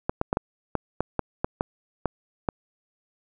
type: clicks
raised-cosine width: 1 ms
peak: -9 dBFS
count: 11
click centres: 0.095 / 0.214 / 0.329 / 0.371 / 0.753 / 1.006 / 1.193 / 1.445 / 1.609 / 2.057 / 2.488 s
effects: none